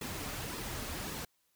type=noise with flanger; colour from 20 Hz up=pink; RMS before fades=-40 dBFS; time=0.01-1.25 s; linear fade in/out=5 ms; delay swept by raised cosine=1.3 to 6.1 ms; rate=1.8 Hz; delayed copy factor=-0.55; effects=white hiss -75 dBFS RMS until 1.55 s